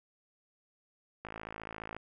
click train, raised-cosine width 0.5 ms, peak -26 dBFS, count 40, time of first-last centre 1.25-1.966 s, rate 54.5 Hz, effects none

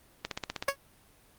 click train, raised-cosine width 0.2 ms, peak -15 dBFS, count 8, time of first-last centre 0.25-0.688 s, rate 16 Hz
15% pulse tone with exponential decay, 554.4 Hz, C#5, in tune, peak -16 dBFS, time 0.68-0.76 s, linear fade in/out 5 ms, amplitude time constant 17 ms
effects pink hiss -61 dBFS RMS until 1.38 s + Opus 32 kbps

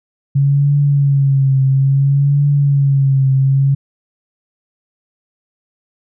sine tone with vibrato, 138.59 Hz, C#3, in tune, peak -9 dBFS, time 0.35-3.75 s, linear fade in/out 10 ms, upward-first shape triangle, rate 0.59 Hz, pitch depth 66 cents each way, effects none

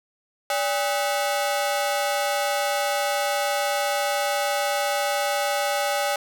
sawtooth ring-modulated tone, 693 Hz, F5, 14 cents flat, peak -15 dBFS, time 0.5-6.16 s, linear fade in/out 2 ms, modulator 117 Hz, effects none

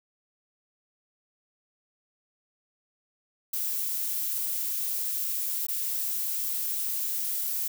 violet noise with dropouts, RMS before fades -30 dBFS, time 3.53-7.68 s, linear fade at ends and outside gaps 5 ms, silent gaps 5.668-5.684 s, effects none

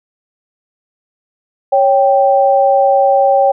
sine tone pair together, 553.4 / 784 Hz, C#5 / G5, -3 / 0 cents, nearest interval tritone, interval 603 cents, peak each -10 dBFS, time 1.72-3.52 s, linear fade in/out 10 ms, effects none

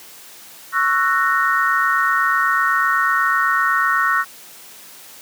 sine chord, F# dominant seventh, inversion second, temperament just, 1110 / 1332 / 1480 / 1850 Hz, C#6 / E6 / F#6 / A#6, +2 / +18 / 0 / -14 cents, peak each -20 dBFS, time 0.72-4.25 s, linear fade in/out 50 ms, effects white hiss -41 dBFS RMS until 5.21 s + high-pass 150 Hz 12 dB/octave

